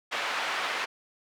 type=band-pass noise; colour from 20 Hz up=pink; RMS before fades=-31 dBFS; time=0.11-0.86 s; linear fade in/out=20 ms; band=950 to 2900 Hz; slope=12 dB/octave; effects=none